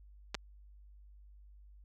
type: clicks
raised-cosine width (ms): 0.2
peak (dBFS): -19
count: 2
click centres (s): 0.345 / 0.35
effects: added 50 Hz sine -54 dBFS peak until 1.84 s